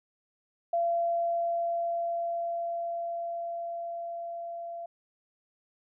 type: tone with level ramp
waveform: sine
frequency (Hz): 682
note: F5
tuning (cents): -41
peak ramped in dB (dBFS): -24 to -36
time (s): 0.73-4.86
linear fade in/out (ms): 5
effects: none